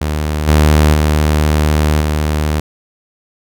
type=tone with level steps; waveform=sawtooth; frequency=76 Hz; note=D#2; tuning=40 cents flat; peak=-11 / -3 / -6 / -9 dBFS; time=0.01-2.6 s; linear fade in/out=5 ms; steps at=0.47 / 0.93 / 2 s; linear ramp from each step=20 ms; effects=none